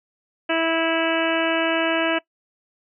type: harmonic tone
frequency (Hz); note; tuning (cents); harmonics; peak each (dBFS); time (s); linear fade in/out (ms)
327.4; E4; -12; 1 / 2 / 3 / 4 / 5 / 6 / 7 / 8 / 9; -24 / -23 / -31 / -30 / -27 / -34 / -31 / -29 / -30; 0.49-2.19; 10
effects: noise-tail reverb RT60 0.1 s tail -21 dB re dry